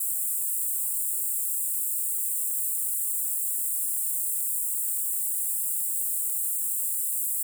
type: high-pass noise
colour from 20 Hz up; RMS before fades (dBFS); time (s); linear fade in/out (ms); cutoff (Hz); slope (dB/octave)
pink; -28; 0-7.43; 5; 7700; 96
effects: none